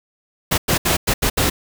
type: noise bursts at uneven times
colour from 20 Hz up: pink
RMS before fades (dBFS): -17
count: 6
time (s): 0.51-0.58 / 0.68-0.78 / 0.85-0.97 / 1.07-1.14 / 1.22-1.3 / 1.37-1.5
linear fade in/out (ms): 10
effects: none